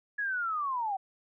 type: linear sweep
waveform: sine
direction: down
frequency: 1700 to 748 Hz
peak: -29 dBFS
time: 0.18-0.97 s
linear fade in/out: 10 ms
effects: none